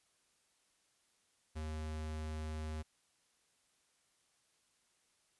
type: tone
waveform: square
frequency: 77.78 Hz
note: D#2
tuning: in tune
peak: -40 dBFS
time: 1.55-2.83 s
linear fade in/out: 20 ms
effects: white hiss -75 dBFS RMS until 5.39 s + resampled to 24000 Hz